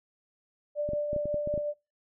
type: tone with tremolo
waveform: sine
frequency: 590 Hz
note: D5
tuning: 8 cents sharp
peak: -26 dBFS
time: 0.75-1.74 s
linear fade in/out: 50 ms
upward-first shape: triangle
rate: 5.4 Hz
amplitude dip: 40%
type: clicks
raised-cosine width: 3 ms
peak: -24 dBFS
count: 9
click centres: 0.89 / 0.934 / 1.131 / 1.163 / 1.256 / 1.343 / 1.474 / 1.54 / 1.577 s
effects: noise-tail reverb RT60 0.3 s tail -25 dB re dry